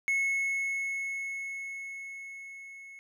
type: tone with level ramp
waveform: triangle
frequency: 2189 Hz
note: C#7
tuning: 22 cents flat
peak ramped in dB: -23 to -44 dBFS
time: 0.08-2.99 s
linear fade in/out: 0 ms
effects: none